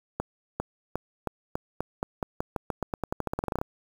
accelerating click train, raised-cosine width 1 ms, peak -14 dBFS, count 25, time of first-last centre 0.2-3.615 s, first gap 400 ms, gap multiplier 0.89, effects 7-bit

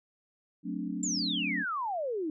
sine chord, D dominant seventh, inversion first, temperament just, 183.54 / 220.2 / 264.3 / 293.7 Hz, F#3 / A3 / C4 / D4, -14 / +2 / +18 / 0 cents, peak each -37 / -38 / -38 / -37 dBFS, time 0.63-1.65 s, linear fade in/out 50 ms
sine exponential sweep, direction down, 7400 to 296.5 Hz, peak -30 dBFS, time 1.03-2.3 s, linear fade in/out 2 ms
effects none

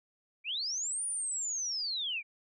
sine linear two-way sweep, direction up then down, 2255 to 9630 to 2255 Hz, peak -32 dBFS, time 0.44-2.23 s, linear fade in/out 50 ms, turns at 1.06 s, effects none

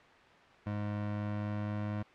25% pulse tone with pitch glide, 103.83 to 104.49 Hz, G#2 to G#2, 0 to +11 cents, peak -30 dBFS, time 0.66-2.03 s, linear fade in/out 10 ms, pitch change +11 cents, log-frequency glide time 0.99-1.85 s, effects white hiss -57 dBFS RMS until 2.14 s + low-pass 2000 Hz 12 dB/octave

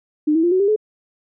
sine tone with pitch steps, 302.4 / 324.1 / 347.4 / 372.3 / 399 / 427.7 Hz, D#4 / E4 / F4 / F#4 / G4 / A4, -49 / -29 / -9 / +11 / +31 / -49 cents, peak -13 dBFS, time 0.27-0.762 s, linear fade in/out 10 ms, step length 82 ms, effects none

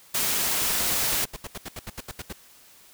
white noise, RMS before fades -25 dBFS, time 0.14-1.25 s, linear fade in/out 10 ms
pink noise bursts, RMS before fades -35 dBFS, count 16, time 0.69-2.328 s, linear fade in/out 5 ms, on 33 ms, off 74 ms
effects white hiss -53 dBFS RMS until 2.93 s

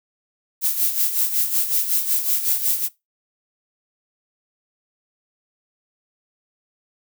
violet noise with tremolo, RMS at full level -18 dBFS, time 0.61-2.89 s, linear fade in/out 50 ms, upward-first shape sine, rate 5.4 Hz, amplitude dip 65%, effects noise-tail reverb RT60 0.2 s tail -20 dB re dry

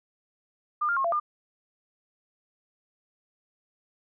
sine tone with pitch steps, 1206 / 1399 / 1079 / 680 / 1205 Hz, D6 / F6 / C#6 / F5 / D6, +46 / +3 / -47 / -46 / +44 cents, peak -23 dBFS, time 0.81-1.2 s, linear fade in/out 10 ms, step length 78 ms, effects none

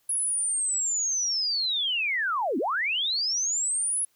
sine linear two-way sweep, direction down then up, 10600 to 230 to 10600 Hz, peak -24 dBFS, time 0.09-4.05 s, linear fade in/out 5 ms, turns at 2.58 s, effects white hiss -68 dBFS RMS until 4.15 s

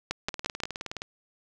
two click trains, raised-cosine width 0.2 ms, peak -17 / -11 dBFS, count 15 / 4, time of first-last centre 0.29-1.019 / 0.11-0.635 s, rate 19.2 / 5.71 Hz, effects none

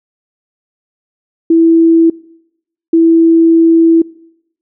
sine tone bursts at uneven times, 329.6 Hz, E4, in tune, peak -4 dBFS, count 2, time 1.5-2.1 / 2.93-4.02 s, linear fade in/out 5 ms, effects noise-tail reverb RT60 0.8 s tail -23 dB re dry

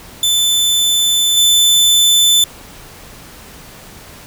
sawtooth tone with level steps, 3520 Hz, A7, in tune, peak -8 / -5 dBFS, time 0.23-2.44 s, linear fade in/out 2 ms, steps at 1.37 s, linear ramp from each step 2 ms, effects pink hiss -37 dBFS RMS until 4.26 s

